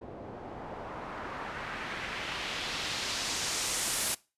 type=noise with low-pass filter sweep; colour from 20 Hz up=white; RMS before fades=-36 dBFS; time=0.01-4.15 s; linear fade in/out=10 ms; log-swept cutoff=480 to 11000 Hz; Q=1.2; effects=noise-tail reverb RT60 0.3 s tail -22 dB re dry + resampled to 32000 Hz